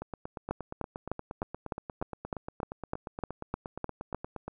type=two click trains; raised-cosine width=1 ms; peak=-17 / -23 dBFS; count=13 / 39; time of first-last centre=0.51-4.146 / 0.02-4.48 s; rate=3.3 / 8.52 Hz; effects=none